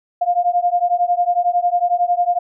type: beating tone pair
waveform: sine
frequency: 700 / 711 Hz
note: F5 / F5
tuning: +4 / +31 cents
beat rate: 11 Hz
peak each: -17 dBFS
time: 0.21-2.39 s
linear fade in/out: 10 ms
effects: none